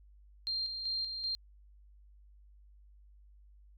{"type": "tone with tremolo", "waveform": "sine", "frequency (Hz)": 4186, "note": "C8", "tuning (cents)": 0, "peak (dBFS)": -32, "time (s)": [0.47, 1.35], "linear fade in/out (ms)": 0, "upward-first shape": "square", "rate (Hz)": 2.6, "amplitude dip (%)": 45, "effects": ["added 50 Hz sine -56 dBFS peak until 3.77 s"]}